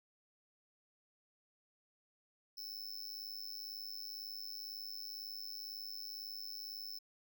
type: tone with amplitude modulation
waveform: square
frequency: 5274 Hz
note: E8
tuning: in tune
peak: -40 dBFS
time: 2.57-6.99 s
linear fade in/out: 10 ms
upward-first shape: sine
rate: 102 Hz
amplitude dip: 100%
effects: none